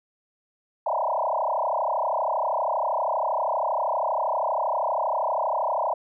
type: tone with frequency modulation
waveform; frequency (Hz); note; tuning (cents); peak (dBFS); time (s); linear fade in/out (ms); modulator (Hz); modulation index
sine; 797; G5; +28; -22; 0.86-5.94; 5; 32.6; 6.4
effects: none